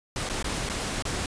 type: noise with dropouts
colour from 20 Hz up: pink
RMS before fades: -30 dBFS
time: 0.16-1.26 s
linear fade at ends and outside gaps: 2 ms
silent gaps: 0.291-0.297 / 0.427-0.443 / 0.691-0.697 / 1.024-1.052 s
effects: resampled to 22050 Hz